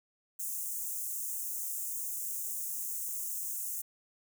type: high-pass noise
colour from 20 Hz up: white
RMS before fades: -37 dBFS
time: 0.39-3.82 s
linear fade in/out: 10 ms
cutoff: 6500 Hz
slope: 48 dB/octave
effects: none